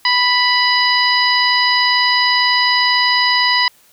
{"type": "harmonic tone with a mistuned harmonic", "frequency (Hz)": 987.8, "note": "B5", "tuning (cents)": 0, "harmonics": [1, 2, 3, 4, 5], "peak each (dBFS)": [-17, -16, -21, -21, -17], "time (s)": [0.05, 3.68], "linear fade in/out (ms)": 2, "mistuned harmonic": 4, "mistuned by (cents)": 16, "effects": ["white hiss -51 dBFS RMS until 3.92 s"]}